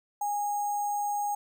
sine tone with sample-and-hold, 821 Hz, G#5, 20 cents flat, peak -27 dBFS, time 0.21-1.35 s, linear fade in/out 5 ms, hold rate 7350 Hz, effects none

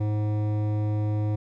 sine tone with hard clipping, 105.7 Hz, G#2, 31 cents sharp, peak -25 dBFS, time 0-1.36 s, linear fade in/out 10 ms, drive 13 dB, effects none

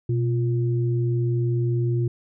sine tone pair together, 122.93 / 349.2 Hz, B2 / F4, -8 / 0 cents, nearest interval octave + tritone, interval 1808 cents, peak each -20 / -28 dBFS, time 0.09-2.08 s, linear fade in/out 5 ms, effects none

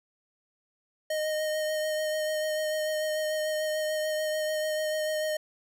square tone with vibrato, 618 Hz, D#5, 12 cents flat, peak -28 dBFS, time 1.1-5.37 s, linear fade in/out 5 ms, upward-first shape sine, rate 6.8 Hz, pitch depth 15 cents each way, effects none

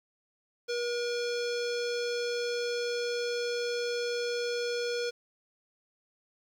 square tone with low-pass filter, 479.2 Hz, A#4, 48 cents sharp, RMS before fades -32 dBFS, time 0.68-5.11 s, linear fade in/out 20 ms, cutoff 5200 Hz, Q 2.8, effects 10-bit

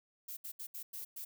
violet noise bursts at uneven times, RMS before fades -44 dBFS, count 6, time 0.28-0.37 / 0.44-0.52 / 0.59-0.67 / 0.74-0.83 / 0.93-1.05 / 1.16-1.25 s, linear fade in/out 10 ms, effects none

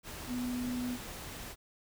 sine tone in noise, 247.2 Hz, B3, 2 cents sharp, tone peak -33 dBFS, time 0.27-0.98 s, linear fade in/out 50 ms, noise pink, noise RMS -44 dBFS, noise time 0.03-1.56 s, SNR +8 dB, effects none

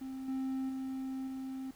triangle tone with level steps, 264.1 Hz, C4, 16 cents sharp, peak -37 / -31 / -34 / -36 dBFS, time 0.01-1.71 s, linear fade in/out 5 ms, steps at 0.28 / 0.69 / 1.27 s, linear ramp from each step 5 ms, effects pink hiss -61 dBFS RMS until 1.75 s

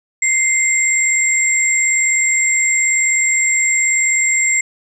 sine tone pair together, 2093 / 7532 Hz, C7 / A#8, 0 / +17 cents, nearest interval octave + minor seventh, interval 2217 cents, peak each -15 dBFS, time 0.22-4.61 s, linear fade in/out 5 ms, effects none

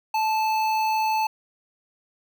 square tone with notch filter, 874 Hz, A5, 12 cents flat, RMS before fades -23 dBFS, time 0.14-1.27 s, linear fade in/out 5 ms, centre 9300 Hz, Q 0.6, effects none

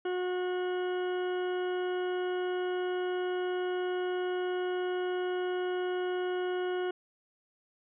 harmonic tone, 363.4 Hz, F#4, 31 cents flat, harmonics 1 / 2 / 3 / 4 / 5 / 6 / 8 / 9, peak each -30 / -40 / -47 / -42 / -53 / -54 / -48 / -56 dBFS, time 0.05-6.91 s, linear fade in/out 5 ms, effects none

